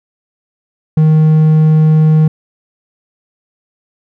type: tone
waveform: triangle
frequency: 156.1 Hz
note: D#3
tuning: 6 cents sharp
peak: -3 dBFS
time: 0.97-2.28 s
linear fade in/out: 5 ms
effects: none